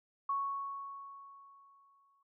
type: tone with exponential decay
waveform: sine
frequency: 1108.7 Hz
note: C#6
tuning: in tune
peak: -30 dBFS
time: 0.29-2.23 s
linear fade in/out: 5 ms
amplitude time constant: 420 ms
effects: none